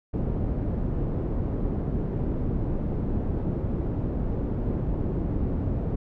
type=low-pass noise; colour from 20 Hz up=pink; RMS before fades=-27 dBFS; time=0.13-5.96 s; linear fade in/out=10 ms; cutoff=360 Hz; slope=12 dB/octave; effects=none